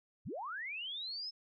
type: linear sweep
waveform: sine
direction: up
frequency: 53.1 to 5274 Hz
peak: -39 dBFS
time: 0.25-1.31 s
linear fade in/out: 20 ms
effects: none